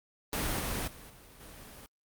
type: noise with level steps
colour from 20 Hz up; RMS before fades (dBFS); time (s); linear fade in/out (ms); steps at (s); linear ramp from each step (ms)
pink; -32 / -34 / -49 / -54 / -49; 0.33-1.86; 0; 0.59 / 0.87 / 1.09 / 1.4; 10
effects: Opus 32 kbps